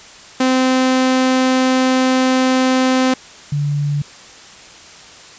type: tone pair in turn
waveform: sawtooth / sine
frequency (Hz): 258.5 / 145.08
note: C4 / D3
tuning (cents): -21 / -21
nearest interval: minor seventh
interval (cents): 1000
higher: first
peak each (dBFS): -8 / -15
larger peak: first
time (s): 0.4-3.14 / 3.52-4.02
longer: first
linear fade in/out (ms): 5
effects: white hiss -39 dBFS RMS until 5.38 s + resampled to 16000 Hz